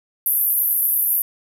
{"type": "band-pass noise", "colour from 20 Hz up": "white", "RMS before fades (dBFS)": -19, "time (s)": [0.26, 1.22], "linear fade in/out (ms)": 2, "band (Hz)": [11000, 14000], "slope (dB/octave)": 96, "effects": []}